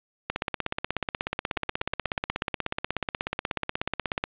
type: two click trains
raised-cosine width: 0.3 ms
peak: -10 / -15 dBFS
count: 66 / 9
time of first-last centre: 0.3-4.239 / 1.57-2.542 s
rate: 16.5 / 8.23 Hz
effects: resampled to 8000 Hz + 8-bit